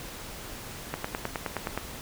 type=click train; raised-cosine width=0.5 ms; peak=-14 dBFS; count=9; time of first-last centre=0.94-1.776 s; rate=9.57 Hz; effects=pink hiss -41 dBFS RMS until 2.01 s